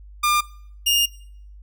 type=tone pair in turn; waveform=sawtooth; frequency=1201 / 2829 Hz; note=D6 / F7; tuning=+38 / +22 cents; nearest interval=octave + minor third; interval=1484 cents; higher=second; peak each=-13 dBFS; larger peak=neither; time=0.23-0.41 / 0.86-1.06 s; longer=second; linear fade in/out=10 ms; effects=noise-tail reverb RT60 0.6 s tail -21 dB re dry + added 50 Hz sine -40 dBFS peak until 1.62 s